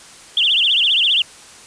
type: tone with vibrato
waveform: sine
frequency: 3136 Hz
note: G7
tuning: in tune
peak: -12 dBFS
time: 0.37-1.22 s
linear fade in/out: 2 ms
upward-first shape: triangle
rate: 15 Hz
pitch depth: 270 cents each way
effects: white hiss -41 dBFS RMS until 1.66 s + resampled to 22050 Hz